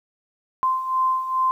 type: beating tone pair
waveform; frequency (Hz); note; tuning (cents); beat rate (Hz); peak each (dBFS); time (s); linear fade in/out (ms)
sine; 1038 / 1040.4; C6 / C6; -14 / -10; 2.4; -26 / -20; 0.63-1.51; 0
effects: 9-bit